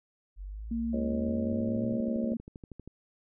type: exponential sweep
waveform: sine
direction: up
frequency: 45.57 to 126 Hz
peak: -37 dBFS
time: 0.36-1.99 s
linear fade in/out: 50 ms
type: tone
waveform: sine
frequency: 230 Hz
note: A#3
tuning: 23 cents flat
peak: -29 dBFS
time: 0.71-2.37 s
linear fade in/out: 5 ms
type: harmonic tone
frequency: 68.4 Hz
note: C#2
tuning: 23 cents flat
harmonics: 3 / 4 / 5 / 6 / 7 / 8 / 9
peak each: -39 / -45 / -40 / -45 / -44 / -37 / -41 dBFS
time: 0.93-2.34 s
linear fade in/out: 5 ms
type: click train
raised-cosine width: 3 ms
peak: -31 dBFS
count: 23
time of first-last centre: 1.13-2.876 s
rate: 12.6 Hz
effects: none